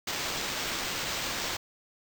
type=noise with sample-and-hold; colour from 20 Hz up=blue; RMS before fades=-33 dBFS; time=0.07-1.57 s; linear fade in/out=5 ms; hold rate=11025 Hz; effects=none

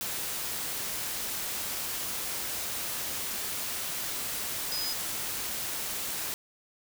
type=tone in noise; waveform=sine; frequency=4996 Hz; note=D#8; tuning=6 cents sharp; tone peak=-32 dBFS; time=4.72-4.93 s; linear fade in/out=0 ms; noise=white; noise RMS=-34 dBFS; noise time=0.01-6.34 s; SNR=-1 dB; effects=none

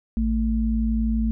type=tone pair together; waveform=sine; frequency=55.73 / 222.9 Hz; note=A1 / A3; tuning=+23 / +23 cents; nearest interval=2 octaves; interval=2400 cents; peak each=-22 dBFS; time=0.17-1.31 s; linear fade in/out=0 ms; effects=none

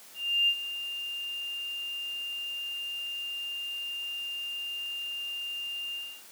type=tone with ADSR envelope; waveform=sine; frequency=2800 Hz; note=F7; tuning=4 cents sharp; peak=-20 dBFS; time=0.14-6.23 s; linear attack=340 ms; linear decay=64 ms; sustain=-13 dB; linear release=280 ms; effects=white hiss -51 dBFS RMS until 6.31 s + high-pass 200 Hz 12 dB/octave

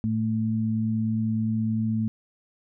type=tone pair together; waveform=sine; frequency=111.17 / 220.8 Hz; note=A2 / A3; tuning=+18 / +6 cents; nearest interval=octave; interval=1188 cents; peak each=-27 / -24 dBFS; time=0.04-2.08 s; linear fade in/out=0 ms; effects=none

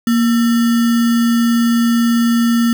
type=tone with sample-and-hold; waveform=sine; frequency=234.1 Hz; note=A#3; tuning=8 cents sharp; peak=-10 dBFS; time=0.07-2.73 s; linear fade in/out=2 ms; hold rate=1575 Hz; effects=none

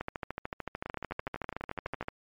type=two click trains; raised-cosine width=0.5 ms; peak=-22 / -19 dBFS; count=15 / 29; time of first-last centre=0.86-2.027 / 0.01-2.084 s; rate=12 / 13.5 Hz; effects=MP3 64 kbps

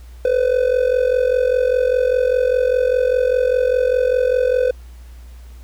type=tone with amplitude modulation; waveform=triangle; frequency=503 Hz; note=B4; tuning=32 cents sharp; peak=-8 dBFS; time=0.25-4.71 s; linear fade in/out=2 ms; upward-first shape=sine; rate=45 Hz; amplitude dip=80%; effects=added 60 Hz sine -35 dBFS peak until 5.63 s + pink hiss -52 dBFS RMS until 5.63 s

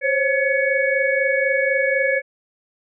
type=tone cluster; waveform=sine; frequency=526 / 550 / 1701 / 2231 Hz; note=C5 / C#5 / G#6 / C#7; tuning=+9 / -14 / +41 / +11 cents; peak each=-22 dBFS; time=0.01-2.22 s; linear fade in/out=50 ms; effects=none

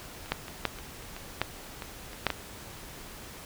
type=clicks; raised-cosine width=0.3 ms; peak=-28 / -10 / -24 / -9 / -28 / -30 / -25 / -9 / -21 / -28 / -7 / -12 dBFS; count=12; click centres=0.26 / 0.32 / 0.482 / 0.653 / 0.787 / 1.024 / 1.165 / 1.416 / 1.822 / 2.132 / 2.267 / 2.303 s; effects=pink hiss -45 dBFS RMS until 3.45 s

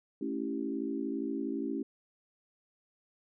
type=chord; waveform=sine; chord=A dominant seventh; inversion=none; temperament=equal; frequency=220 / 277.2 / 329.6 / 392 Hz; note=A3 / C#4 / E4 / G4; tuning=0 / 0 / 0 / 0 cents; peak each=-39 / -35 / -38 / -40 dBFS; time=0.21-1.83 s; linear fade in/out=5 ms; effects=none

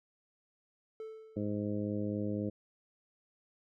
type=tone with exponential decay; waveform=triangle; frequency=440 Hz; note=A4; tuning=in tune; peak=-37 dBFS; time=1-1.83 s; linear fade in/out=1 ms; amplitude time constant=180 ms
type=harmonic tone; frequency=103.83 Hz; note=G#2; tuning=in tune; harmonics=1 / 2 / 3 / 4 / 5 / 6; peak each=-39 / -36 / -38 / -43 / -41 / -50 dBFS; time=1.36-2.5 s; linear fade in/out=10 ms
effects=none

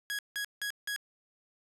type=tone bursts; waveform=sawtooth; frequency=1661.2 Hz; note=G#6; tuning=in tune; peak=-29 dBFS; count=4; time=0.1-0.962 s; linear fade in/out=0 ms; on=88 ms; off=170 ms; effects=resampled to 32000 Hz

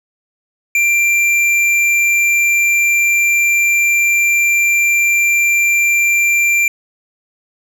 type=tone with tanh clipping; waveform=triangle; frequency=2367 Hz; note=D7; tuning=13 cents sharp; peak=-12 dBFS; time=0.75-6.68 s; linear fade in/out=2 ms; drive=16 dB; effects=none

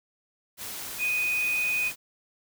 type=tone in noise; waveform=sine; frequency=2489 Hz; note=D#7; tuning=in tune; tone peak=-24 dBFS; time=0.98-1.92 s; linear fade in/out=50 ms; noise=white; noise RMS=-37 dBFS; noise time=0.57-1.96 s; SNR=+10 dB; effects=none

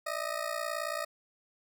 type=ring-modulated tone; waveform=20% pulse; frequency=624 Hz; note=D#5; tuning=5 cents sharp; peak=-25 dBFS; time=0.06-1.05 s; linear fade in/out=10 ms; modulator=29.3 Hz; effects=none

